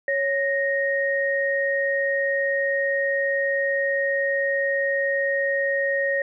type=tone pair together; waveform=sine; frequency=553.1 / 1864.7 Hz; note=C#5 / A#6; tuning=-4 / 0 cents; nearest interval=octave + major sixth; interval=2104 cents; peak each=-23 dBFS; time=0.08-6.22 s; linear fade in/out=2 ms; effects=none